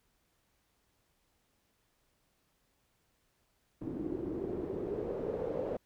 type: noise with low-pass filter sweep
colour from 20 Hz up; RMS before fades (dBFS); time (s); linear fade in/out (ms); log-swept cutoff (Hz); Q
white; -37; 3.81-5.77; 5; 300 to 530; 4.9
effects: pink hiss -75 dBFS RMS until 5.85 s